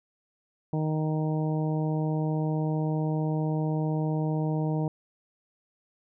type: harmonic tone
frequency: 155.5 Hz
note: D#3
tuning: 1 cent flat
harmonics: 1 / 2 / 3 / 4 / 5 / 6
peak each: -26 / -32 / -36 / -38 / -40 / -42 dBFS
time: 0.73-4.88 s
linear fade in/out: 2 ms
effects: none